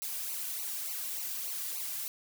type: noise with flanger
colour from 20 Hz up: blue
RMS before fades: -37 dBFS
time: 0.02-2.08 s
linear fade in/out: 0 ms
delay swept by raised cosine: 0.57 to 2.37 ms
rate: 3.4 Hz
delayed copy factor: -1
effects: none